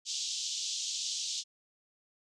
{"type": "band-pass noise", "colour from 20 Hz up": "white", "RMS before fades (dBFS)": -36, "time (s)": [0.05, 1.44], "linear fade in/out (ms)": 50, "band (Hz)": [3100, 7100], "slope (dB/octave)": 48, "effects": []}